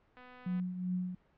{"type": "click train", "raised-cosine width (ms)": 0.3, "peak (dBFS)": -37, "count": 108, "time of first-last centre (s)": [0.17, 0.598], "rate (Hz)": 250}
{"type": "tone with tremolo", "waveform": "sine", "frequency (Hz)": 181.8, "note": "F#3", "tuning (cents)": -30, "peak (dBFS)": -30, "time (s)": [0.46, 1.15], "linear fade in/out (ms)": 5, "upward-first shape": "triangle", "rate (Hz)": 2.6, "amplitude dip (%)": 65}
{"effects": ["pink hiss -69 dBFS RMS until 1.37 s", "low-pass 2000 Hz 12 dB/octave"]}